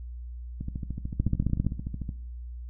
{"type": "two click trains", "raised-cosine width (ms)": 5, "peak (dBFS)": [-21, -12], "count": [21, 8], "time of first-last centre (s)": [[0.61, 2.091], [1.2, 1.667]], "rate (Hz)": [13.5, 15], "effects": ["noise-tail reverb RT60 0.6 s tail -17 dB re dry", "added 60 Hz sine -36 dBFS peak until 2.69 s"]}